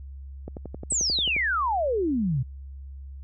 click train, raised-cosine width 2 ms, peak -22 dBFS, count 11, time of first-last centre 0.48-1.365 s, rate 11.3 Hz
sine exponential sweep, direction down, 8372 to 118.6 Hz, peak -22 dBFS, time 0.9-2.43 s, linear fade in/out 10 ms
effects added 68 Hz sine -37 dBFS peak until 3.23 s

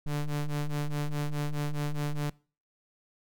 square ring-modulated tone, 73.2 Hz, D2, 5 cents flat, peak -26 dBFS, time 0.06-2.3 s, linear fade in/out 5 ms, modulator 75.6 Hz, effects noise-tail reverb RT60 0.4 s tail -24 dB re dry

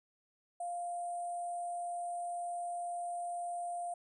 sine tone with sample-and-hold, 699 Hz, F5, 1 cent sharp, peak -36 dBFS, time 0.6-3.94 s, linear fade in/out 5 ms, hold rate 8820 Hz, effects resampled to 32000 Hz

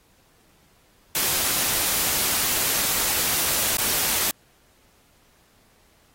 white noise with dropouts, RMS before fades -23 dBFS, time 1.15-4.31 s, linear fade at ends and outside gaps 1 ms, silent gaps 3.77-3.783 s, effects pink hiss -60 dBFS RMS until 6.14 s + AAC 48 kbps

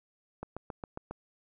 click train, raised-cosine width 1 ms, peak -24 dBFS, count 6, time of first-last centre 0.43-1.11 s, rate 7.35 Hz, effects none

